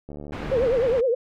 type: click train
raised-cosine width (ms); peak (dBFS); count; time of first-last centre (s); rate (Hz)
2; -24; 44; 0.09-0.677; 73.2
type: low-pass noise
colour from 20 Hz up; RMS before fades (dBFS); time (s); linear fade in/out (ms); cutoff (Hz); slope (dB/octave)
pink; -33; 0.32-1.01; 10; 2200; 12
type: tone with vibrato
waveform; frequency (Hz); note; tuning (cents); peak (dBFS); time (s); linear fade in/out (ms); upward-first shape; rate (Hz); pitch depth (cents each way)
sine; 493.9; B4; 0; -18; 0.51-1.15; 10; triangle; 9.7; 190
effects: none